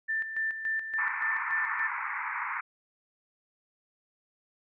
sine tone with tremolo, 1778 Hz, A6, 18 cents sharp, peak -27 dBFS, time 0.08-1.88 s, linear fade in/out 20 ms, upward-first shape square, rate 3.5 Hz, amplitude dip 60%
pink band-pass noise, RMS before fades -34 dBFS, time 0.98-2.61 s, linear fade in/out 10 ms, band 880 to 2300 Hz, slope 96 dB/octave
effects none

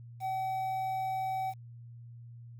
triangle tone with quantisation, 761 Hz, F#5, 48 cents sharp, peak -29 dBFS, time 0.2-1.54 s, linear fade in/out 50 ms, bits 9, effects added 118 Hz sine -46 dBFS peak until 2.59 s

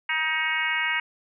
harmonic tone, 315.9 Hz, D#4, 26 cents sharp, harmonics 3 / 4 / 5 / 6 / 7 / 8 / 9, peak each -33 / -36 / -31 / -28 / -27 / -35 / -33 dBFS, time 0.09-1 s, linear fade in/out 5 ms, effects none

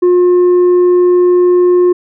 sine tone with tanh clipping, 357.3 Hz, F4, 40 cents sharp, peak -6 dBFS, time 0.02-1.93 s, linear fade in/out 10 ms, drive 3 dB, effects none

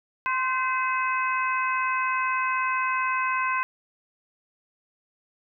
harmonic tone with a mistuned harmonic, 512 Hz, C5, 38 cents flat, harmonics 2 / 3 / 4 / 5, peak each -25 / -29 / -33 / -31 dBFS, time 0.26-3.63 s, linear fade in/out 0 ms, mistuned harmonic 2, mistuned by +31 cents, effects none

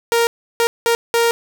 sawtooth tone bursts at uneven times, 466.2 Hz, A#4, in tune, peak -9 dBFS, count 4, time 0.12-0.27 / 0.6-0.67 / 0.86-0.95 / 1.14-1.31 s, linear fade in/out 0 ms, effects none

